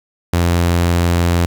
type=tone; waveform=sawtooth; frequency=86.3 Hz; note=F2; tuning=20 cents flat; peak=-8 dBFS; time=0.33-1.46 s; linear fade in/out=5 ms; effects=7-bit